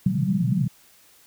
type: band-pass noise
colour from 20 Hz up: pink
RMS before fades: -22 dBFS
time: 0.06-0.68 s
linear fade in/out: 5 ms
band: 120 to 210 Hz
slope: 96 dB/octave
effects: white hiss -55 dBFS RMS until 1.26 s